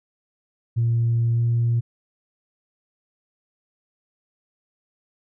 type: tone with pitch glide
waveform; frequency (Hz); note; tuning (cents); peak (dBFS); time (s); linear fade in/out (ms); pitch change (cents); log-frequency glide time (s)
sine; 116.54 to 117.55; A#2 to A#2; 0 to +15; -16; 0.76-1.81; 20; +15; 1.34-1.4
effects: tanh soft clip ceiling -14 dBFS